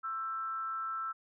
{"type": "tone with frequency modulation", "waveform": "sine", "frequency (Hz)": 1327, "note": "E6", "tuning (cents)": 11, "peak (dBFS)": -34, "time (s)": [0.03, 1.13], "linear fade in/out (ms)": 20, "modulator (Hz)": 250, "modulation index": 0.33, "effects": []}